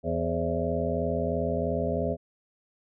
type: harmonic tone with a mistuned harmonic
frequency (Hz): 83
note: E2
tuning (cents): +12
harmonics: 1 / 2 / 3 / 5 / 6 / 7 / 8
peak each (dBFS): -33 / -33 / -33 / -33 / -33 / -33 / -33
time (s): 0.03-2.17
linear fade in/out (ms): 50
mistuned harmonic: 6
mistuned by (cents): +79
effects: none